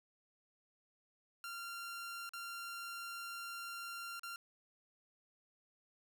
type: tone with dropouts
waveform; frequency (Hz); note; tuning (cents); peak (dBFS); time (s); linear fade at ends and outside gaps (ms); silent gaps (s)
sawtooth; 1383; F6; -17; -40; 1.44-4.36; 1; 2.292-2.335 / 4.195-4.233
effects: none